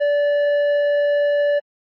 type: tone with tanh clipping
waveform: sine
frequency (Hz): 580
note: D5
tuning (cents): -22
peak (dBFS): -16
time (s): 0-1.6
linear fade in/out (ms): 20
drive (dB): 8
effects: MP3 32 kbps